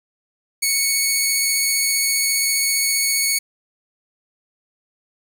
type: tone with vibrato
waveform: 10% pulse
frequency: 2217 Hz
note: C#7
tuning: in tune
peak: -8 dBFS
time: 0.62-3.39 s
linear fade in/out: 10 ms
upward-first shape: triangle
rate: 15 Hz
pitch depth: 12 cents each way
effects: 8-bit